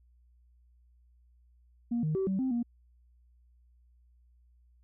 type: tone with pitch steps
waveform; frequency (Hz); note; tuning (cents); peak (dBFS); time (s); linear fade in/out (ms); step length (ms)
sine; 236.5 / 154.8 / 383.4 / 191.5 / 261.2 / 237.5; A#3 / D#3 / G4 / G3 / C4 / A#3; +25 / -9 / -38 / -40 / -3 / +33; -26; 1.91-2.63; 10; 120
effects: tanh soft clip ceiling -24 dBFS + added 60 Hz sine -60 dBFS peak until 4.83 s